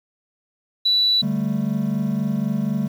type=tone; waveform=sine; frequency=3951 Hz; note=B7; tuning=in tune; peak=-14 dBFS; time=0.85-1.22 s; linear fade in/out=10 ms
type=chord; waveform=triangle; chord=D suspended fourth; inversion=none; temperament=equal; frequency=146.83 / 196 / 220 Hz; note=D3 / G3 / A3; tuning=0 / 0 / 0 cents; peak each=-24 / -21 / -21 dBFS; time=1.22-2.88 s; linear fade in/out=10 ms
effects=tanh soft clip ceiling -9 dBFS + 8-bit